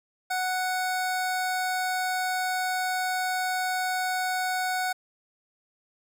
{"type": "tone", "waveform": "25% pulse", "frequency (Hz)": 740, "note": "F#5", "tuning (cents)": 0, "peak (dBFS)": -22, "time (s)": [0.3, 4.93], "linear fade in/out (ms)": 10, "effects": []}